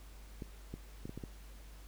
clicks, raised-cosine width 3 ms, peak -29 dBFS, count 6, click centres 0.422 / 0.74 / 1.055 / 1.094 / 1.176 / 1.238 s, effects added 50 Hz sine -50 dBFS peak until 1.87 s + pink hiss -60 dBFS RMS until 1.87 s

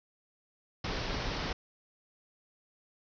pink low-pass noise, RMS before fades -35 dBFS, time 0.84-1.53 s, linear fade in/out 5 ms, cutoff 5700 Hz, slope 96 dB/octave, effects none

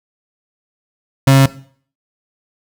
35% pulse tone, 135.6 Hz, C#3, 38 cents flat, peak -4 dBFS, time 1.27-1.46 s, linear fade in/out 5 ms, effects noise-tail reverb RT60 0.5 s tail -17 dB re dry

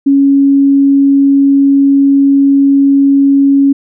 sine tone, 277.2 Hz, C#4, in tune, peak -4 dBFS, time 0.06-3.73 s, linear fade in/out 10 ms, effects none

